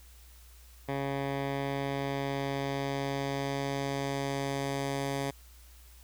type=tone with low-pass filter sweep; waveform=10% pulse; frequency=138.5 Hz; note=C#3; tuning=1 cent flat; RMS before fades=-33 dBFS; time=0.88-5.31 s; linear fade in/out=10 ms; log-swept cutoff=2500 to 11000 Hz; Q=0.82; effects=added 60 Hz sine -52 dBFS peak until 6.03 s + white hiss -59 dBFS RMS until 6.03 s